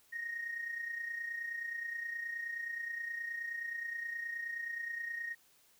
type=tone with amplitude modulation; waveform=sine; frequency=1864.7 Hz; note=A#6; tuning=in tune; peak=-34 dBFS; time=0.12-5.35 s; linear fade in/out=20 ms; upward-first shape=sine; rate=29.5 Hz; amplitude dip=60%; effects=tanh soft clip ceiling -31 dBFS + white hiss -67 dBFS RMS until 5.79 s